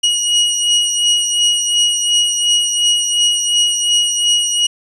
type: beating tone pair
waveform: sawtooth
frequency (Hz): 2896 / 2898.8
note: F#7 / F#7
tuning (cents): -38 / -36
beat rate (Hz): 2.8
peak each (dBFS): -15 / -10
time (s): 0.03-4.67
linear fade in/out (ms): 10
effects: resampled to 24000 Hz + 8-bit